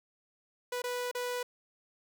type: tone with dropouts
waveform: sawtooth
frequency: 492.2 Hz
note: B4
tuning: 6 cents flat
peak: -29 dBFS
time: 0.72-1.43 s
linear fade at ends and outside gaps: 5 ms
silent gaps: 0.82-0.839 / 1.114-1.149 s
effects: none